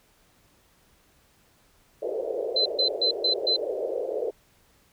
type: band-pass noise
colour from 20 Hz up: white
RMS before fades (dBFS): -30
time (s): 2.02-4.31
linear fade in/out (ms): 10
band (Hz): 400 to 570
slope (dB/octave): 48
type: tone bursts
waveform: sine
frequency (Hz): 4057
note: B7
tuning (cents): +46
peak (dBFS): -20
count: 5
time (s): 2.56-3.565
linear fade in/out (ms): 5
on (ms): 97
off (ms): 130
effects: pink hiss -62 dBFS RMS until 4.92 s